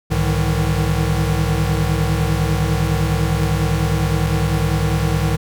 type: tone cluster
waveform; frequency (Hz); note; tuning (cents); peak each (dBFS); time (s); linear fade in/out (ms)
square; 65.4 / 107.2 / 151.2 / 161.1; C2 / A2 / D#3 / E3; 0 / -45 / -49 / -39; -22; 0.1-5.37; 20
effects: none